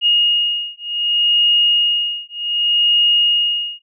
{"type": "beating tone pair", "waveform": "sine", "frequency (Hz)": [2860, 2860.66], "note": ["F7", "F7"], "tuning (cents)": [41, 41], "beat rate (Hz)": 0.66, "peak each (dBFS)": -16, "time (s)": [0.01, 3.82], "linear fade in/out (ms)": 50, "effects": []}